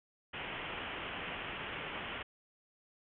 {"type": "low-pass noise", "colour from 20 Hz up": "white", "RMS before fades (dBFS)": -42, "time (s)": [0.33, 2.23], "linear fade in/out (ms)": 10, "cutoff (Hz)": 3200, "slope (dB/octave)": 96, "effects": []}